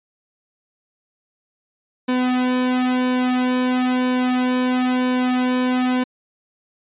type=tone with flanger; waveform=sawtooth; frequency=252.3 Hz; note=B3; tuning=37 cents sharp; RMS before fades=-19 dBFS; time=2.08-6.04 s; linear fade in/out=10 ms; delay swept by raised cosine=1.5 to 2.5 ms; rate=1 Hz; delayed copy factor=-0.95; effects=resampled to 8000 Hz